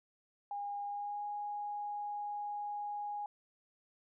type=tone with pitch glide; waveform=sine; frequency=813 to 825.8 Hz; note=G#5 to G#5; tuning=-37 to -10 cents; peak=-37 dBFS; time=0.51-3.26 s; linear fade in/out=2 ms; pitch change=+27 cents; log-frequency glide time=0.85-1.23 s; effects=none